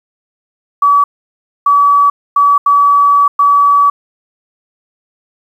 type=tone bursts at uneven times; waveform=sine; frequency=1143 Hz; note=D6; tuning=47 cents flat; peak=-5 dBFS; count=5; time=0.82-1.04 / 1.66-2.1 / 2.36-2.58 / 2.66-3.28 / 3.39-3.9 s; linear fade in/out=5 ms; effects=7-bit